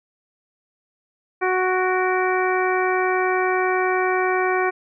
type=harmonic tone with a mistuned harmonic; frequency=370 Hz; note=F#4; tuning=in tune; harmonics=1 / 2 / 3 / 4 / 5 / 6; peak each=-21 / -24 / -26 / -27 / -28 / -29 dBFS; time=1.41-4.71 s; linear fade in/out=20 ms; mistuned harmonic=6; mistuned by=+70 cents; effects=none